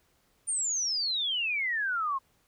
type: exponential sweep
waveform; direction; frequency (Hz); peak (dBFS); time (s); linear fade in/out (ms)
sine; down; 9190 to 1046.5; -27; 0.47-2.19; 20
effects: pink hiss -69 dBFS RMS until 2.47 s